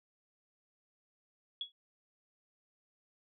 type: tone with exponential decay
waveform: sine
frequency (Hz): 3358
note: G#7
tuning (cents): +18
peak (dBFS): -32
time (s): 1.61-1.72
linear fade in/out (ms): 2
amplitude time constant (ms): 23
effects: none